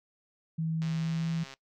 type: tone with pitch glide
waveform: sine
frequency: 161.4 to 164.41 Hz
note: E3 to E3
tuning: -36 to -4 cents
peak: -28 dBFS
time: 0.58-1.44 s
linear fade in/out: 10 ms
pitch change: +32 cents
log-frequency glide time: 0.9-1.3 s
type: click train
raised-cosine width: 0.2 ms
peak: -28 dBFS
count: 98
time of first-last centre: 0.82-1.539 s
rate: 135 Hz
effects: noise-tail reverb RT60 0.1 s tail -20 dB re dry